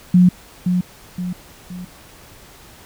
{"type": "tone with echo", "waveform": "sine", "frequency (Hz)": 180.1, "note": "F#3", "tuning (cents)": -46, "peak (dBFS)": -7, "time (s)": [0.14, 0.29], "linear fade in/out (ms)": 5, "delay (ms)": 520, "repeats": 3, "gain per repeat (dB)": -7, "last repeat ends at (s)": 1.85, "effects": ["pink hiss -44 dBFS RMS until 2.85 s"]}